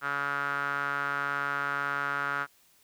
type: tone with band-pass filter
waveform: sawtooth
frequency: 141.8 Hz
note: C#3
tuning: 40 cents sharp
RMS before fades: -31 dBFS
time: 0.01-2.47 s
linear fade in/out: 50 ms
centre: 1400 Hz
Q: 6.1
effects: white hiss -63 dBFS RMS until 2.83 s